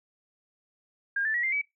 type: tone with pitch steps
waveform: sine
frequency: 1614 / 1760.1 / 1919.4 / 2093 / 2283 Hz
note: G#6 / A6 / B6 / C7 / D7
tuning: -50 / 0 / -50 / 0 / -50 cents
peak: -25 dBFS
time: 1.16-1.615 s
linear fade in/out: 5 ms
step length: 91 ms
effects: noise-tail reverb RT60 0.2 s tail -22 dB re dry